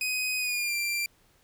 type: tone with pitch glide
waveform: sawtooth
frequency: 2507 to 2366 Hz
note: D#7 to D7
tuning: +12 to +12 cents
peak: -24 dBFS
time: 0.01-1.06 s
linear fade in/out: 2 ms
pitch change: -100 cents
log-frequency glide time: 0.38-0.75 s
effects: pink hiss -64 dBFS RMS until 1.43 s